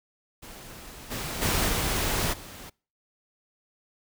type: noise with level steps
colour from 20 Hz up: pink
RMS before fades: -44 / -33 / -25 / -27 / -43 dBFS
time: 0.42-2.7 s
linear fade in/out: 10 ms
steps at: 1.1 / 1.41 / 1.68 / 2.32 s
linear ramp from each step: 20 ms
effects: noise-tail reverb RT60 0.4 s tail -26 dB re dry